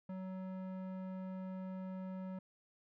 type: tone with low-pass filter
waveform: square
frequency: 187.4 Hz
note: F#3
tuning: 22 cents sharp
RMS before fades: -44 dBFS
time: 0.09-2.39 s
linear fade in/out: 5 ms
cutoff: 1100 Hz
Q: 0.7
effects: none